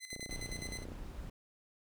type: tone with tremolo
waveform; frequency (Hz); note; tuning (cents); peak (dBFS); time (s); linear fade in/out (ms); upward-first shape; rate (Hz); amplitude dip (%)
15% pulse; 2037; C7; -47; -35; 0-0.85; 50; square; 9.7; 70
type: click train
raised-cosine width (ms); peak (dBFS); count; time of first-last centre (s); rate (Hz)
2; -33; 25; 0.13-0.919; 30.4
type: noise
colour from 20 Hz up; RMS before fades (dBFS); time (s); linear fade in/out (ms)
brown; -45; 0.29-1.3; 5
effects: none